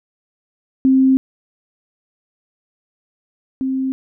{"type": "tone pair in turn", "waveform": "sine", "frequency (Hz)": [263.9, 263.9], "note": ["C4", "C4"], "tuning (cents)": [15, 15], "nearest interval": "unison", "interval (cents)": 0, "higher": "neither", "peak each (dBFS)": [-9, -17], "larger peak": "first", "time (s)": [[0.85, 1.17], [3.61, 3.92]], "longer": "first", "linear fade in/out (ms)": 0, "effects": []}